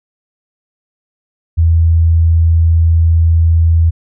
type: tone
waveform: sine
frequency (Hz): 82.5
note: E2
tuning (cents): +2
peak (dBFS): -6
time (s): 1.57-3.91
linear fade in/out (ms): 20
effects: none